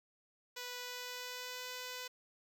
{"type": "tone with pitch glide", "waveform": "5% pulse", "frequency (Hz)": [493.4, 500.6], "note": ["B4", "B4"], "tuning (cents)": [-2, 23], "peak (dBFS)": -31, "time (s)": [0.56, 2.08], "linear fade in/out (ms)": 10, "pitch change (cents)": 25, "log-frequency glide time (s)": [0.78, 1.68], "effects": []}